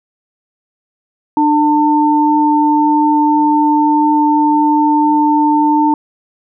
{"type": "tone pair together", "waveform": "sine", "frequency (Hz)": [299.7, 898], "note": ["D4", "A5"], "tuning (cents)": [35, 35], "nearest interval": "octave + perfect fifth", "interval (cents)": 1900, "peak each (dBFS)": -11, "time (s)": [1.37, 5.94], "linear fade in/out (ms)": 2, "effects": []}